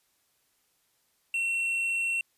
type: tone with tanh clipping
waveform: sine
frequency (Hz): 2717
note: F7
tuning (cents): -48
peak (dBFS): -27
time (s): 1.34-2.21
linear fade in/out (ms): 2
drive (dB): 5
effects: white hiss -71 dBFS RMS until 2.37 s + resampled to 32000 Hz